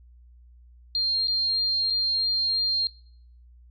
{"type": "tone with dropouts", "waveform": "sine", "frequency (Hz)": 4201, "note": "C8", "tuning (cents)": 6, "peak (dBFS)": -22, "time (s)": [0.95, 2.87], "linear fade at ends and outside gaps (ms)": 1, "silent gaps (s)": [[1.273, 1.281], [1.901, 1.905]], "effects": ["noise-tail reverb RT60 0.6 s tail -20 dB re dry", "added 60 Hz sine -49 dBFS peak until 3.7 s"]}